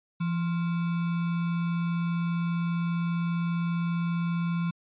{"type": "tone with sample-and-hold", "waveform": "sine", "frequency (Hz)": 170, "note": "F3", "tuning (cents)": -46, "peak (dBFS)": -25, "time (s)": [0.2, 4.71], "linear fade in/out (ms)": 10, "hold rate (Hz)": 1225, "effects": ["resampled to 8000 Hz"]}